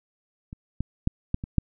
clicks, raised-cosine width 5 ms, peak -25 / -14 / -9 / -11 / -20 / -7 dBFS, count 6, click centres 0.529 / 0.806 / 1.074 / 1.344 / 1.439 / 1.583 s, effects none

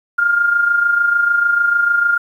sine tone with amplitude modulation, 1407 Hz, F6, 12 cents sharp, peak -9 dBFS, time 0.18-2.18 s, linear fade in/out 10 ms, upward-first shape sine, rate 26.7 Hz, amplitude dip 55%, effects 8-bit

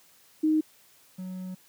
sine / triangle tone pair in turn, 311.1 / 184.98 Hz, D#4 / F#3, 0 / 0 cents, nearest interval major sixth, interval 900 cents, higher first, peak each -20 / -32 dBFS, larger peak first, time 0.43-0.61 / 1.18-1.55 s, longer second, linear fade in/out 10 ms, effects white hiss -59 dBFS RMS until 1.68 s + high-pass 80 Hz 12 dB/octave

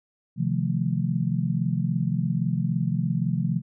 sine chord, F dominant seventh, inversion second, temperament just, 130.96 / 157.15 / 174.61 / 218.3 Hz, C3 / Eb3 / F3 / A3, +2 / +18 / 0 / -13 cents, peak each -27 / -28 / -26 / -31 dBFS, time 0.36-3.62 s, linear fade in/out 50 ms, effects none

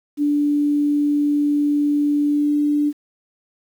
sine tone with pitch glide, 291.9 to 293.9 Hz, D4 to D4, -10 to +1 cents, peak -15 dBFS, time 0.17-2.93 s, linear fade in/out 50 ms, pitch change +11 cents, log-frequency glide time 2.25-2.51 s, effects 8-bit

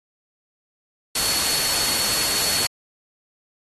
sine tone in noise, 4397 Hz, C#8, 15 cents flat, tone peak -26 dBFS, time 1.15-2.67 s, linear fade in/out 5 ms, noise white, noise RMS -22 dBFS, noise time 1.15-2.67 s, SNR -7 dB, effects AAC 32 kbps

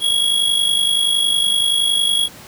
square tone with amplitude modulation, 3322 Hz, G#7, in tune, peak -12 dBFS, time 0-2.29 s, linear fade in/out 50 ms, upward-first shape sine, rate 50.7 Hz, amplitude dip 60%, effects pink hiss -39 dBFS RMS until 2.47 s + high-pass 80 Hz 12 dB/octave

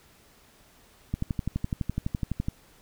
click train, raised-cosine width 5 ms, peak -15 dBFS, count 17, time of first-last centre 1.14-2.485 s, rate 11.9 Hz, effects pink hiss -58 dBFS RMS until 2.81 s

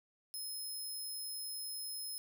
15% pulse tone, 5150 Hz, E8, 41 cents flat, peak -35 dBFS, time 0.34-2.18 s, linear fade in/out 0 ms, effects none

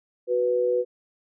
sine tone pair together, 370 / 493.9 Hz, F#4 / B4, 0 / 0 cents, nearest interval perfect fourth, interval 500 cents, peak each -26 / -21 dBFS, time 0.27-0.85 s, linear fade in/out 50 ms, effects none

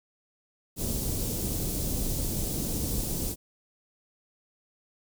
pink band-stop noise, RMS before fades -30 dBFS, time 0.76-3.36 s, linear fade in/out 50 ms, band 370 to 6800 Hz, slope 12 dB/octave, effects none

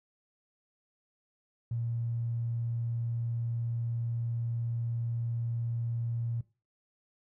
triangle tone, 117 Hz, A#2, 7 cents sharp, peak -26 dBFS, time 1.71-6.41 s, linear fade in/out 5 ms, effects noise-tail reverb RT60 0.3 s tail -23 dB re dry + tanh soft clip ceiling -28 dBFS

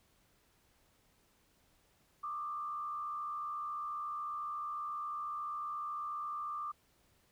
sine tone with frequency modulation, 1190 Hz, D6, 22 cents sharp, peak -37 dBFS, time 2.23-6.72 s, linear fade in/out 10 ms, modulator 74.1 Hz, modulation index 0.59, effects pink hiss -71 dBFS RMS until 7.31 s

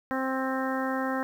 harmonic tone, 263.2 Hz, C4, 10 cents sharp, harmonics 1 / 2 / 3 / 4 / 5 / 6 / 7, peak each -30 / -33 / -35 / -36 / -37 / -38 / -38 dBFS, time 0.11-1.23 s, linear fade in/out 0 ms, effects 9-bit

